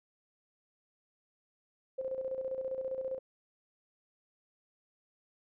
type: tone with tremolo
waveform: sine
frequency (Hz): 525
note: C5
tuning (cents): +6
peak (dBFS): -32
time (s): 1.98-3.19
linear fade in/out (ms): 10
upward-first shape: square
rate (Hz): 15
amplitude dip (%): 55
effects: none

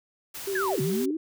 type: noise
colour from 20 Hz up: white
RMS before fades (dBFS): -38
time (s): 0.34-1.06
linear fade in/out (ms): 10
type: tone with vibrato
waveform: sine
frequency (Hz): 385.9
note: G4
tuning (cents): -27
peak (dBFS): -27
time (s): 0.47-1.11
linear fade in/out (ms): 5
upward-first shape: sine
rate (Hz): 7.9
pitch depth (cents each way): 46
type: linear two-way sweep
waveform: sine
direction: down then up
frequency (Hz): 1760 to 132.7 to 331.7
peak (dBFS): -26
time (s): 0.55-1.17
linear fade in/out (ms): 5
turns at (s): 0.81
effects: none

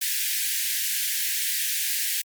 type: high-pass noise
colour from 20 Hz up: white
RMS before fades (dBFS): -26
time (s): 0.01-2.22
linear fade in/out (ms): 10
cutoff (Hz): 1600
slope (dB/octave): 96
effects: Opus 48 kbps

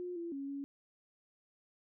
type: tone with pitch steps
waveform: sine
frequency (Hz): 357.2 / 339.6 / 276.5 / 279.5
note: F4 / F4 / C#4 / C#4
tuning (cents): +39 / -48 / -4 / +14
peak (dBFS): -38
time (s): 0-0.64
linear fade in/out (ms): 0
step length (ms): 160
effects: none

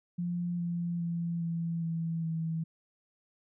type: tone with pitch steps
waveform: sine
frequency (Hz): 174.61 / 172.11 / 169.64 / 167.21 / 164.81 / 162.45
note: F3 / F3 / E3 / E3 / E3 / E3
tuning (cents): 0 / -25 / +50 / +25 / 0 / -25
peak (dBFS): -30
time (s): 0.18-2.64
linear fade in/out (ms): 10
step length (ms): 410
effects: none

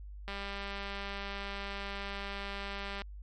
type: click train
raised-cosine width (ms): 0.3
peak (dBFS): -24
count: 546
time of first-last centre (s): 0.28-3.019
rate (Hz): 199
effects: added 50 Hz sine -43 dBFS peak until 3.22 s + MP3 64 kbps

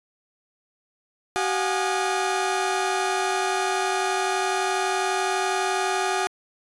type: tone cluster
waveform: 30% pulse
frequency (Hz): 380.1 / 720 / 832 / 1223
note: F#4 / F#5 / G#5 / D#6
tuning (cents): +47 / -47 / +3 / -30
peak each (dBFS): -24 / -25 / -26 / -27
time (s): 1.36-6.27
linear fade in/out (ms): 0
effects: resampled to 24000 Hz

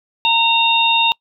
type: harmonic tone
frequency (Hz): 920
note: A#5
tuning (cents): -23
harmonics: 1 / 3 / 4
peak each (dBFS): -16 / -16 / -16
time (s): 0.25-1.12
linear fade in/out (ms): 0
effects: noise-tail reverb RT60 0.1 s tail -25 dB re dry

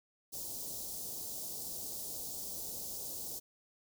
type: band-stop noise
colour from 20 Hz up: white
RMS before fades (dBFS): -42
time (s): 0.32-3.4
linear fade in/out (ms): 20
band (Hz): 720 to 4700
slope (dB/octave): 24
effects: none

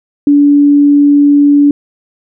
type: tone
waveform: sine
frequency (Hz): 287.8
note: D4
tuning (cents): -35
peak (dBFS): -3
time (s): 0.27-1.71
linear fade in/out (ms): 2
effects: none

